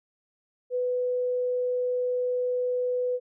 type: tone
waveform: sine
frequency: 497.3 Hz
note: B4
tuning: 12 cents sharp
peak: -24 dBFS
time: 0.7-3.2 s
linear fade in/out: 50 ms
effects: none